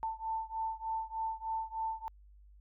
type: beating tone pair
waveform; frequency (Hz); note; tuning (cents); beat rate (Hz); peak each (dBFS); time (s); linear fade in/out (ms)
sine; 889 / 892.3; A5 / A5; +18 / +24; 3.3; -37 / -38; 0.03-2.08; 0
effects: added 50 Hz sine -55 dBFS peak until 2.6 s